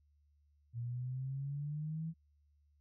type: exponential sweep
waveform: sine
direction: up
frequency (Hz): 116.54 to 164.81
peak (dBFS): -37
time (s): 0.73-2.14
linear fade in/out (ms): 50
effects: added 73 Hz sine -68 dBFS peak until 2.8 s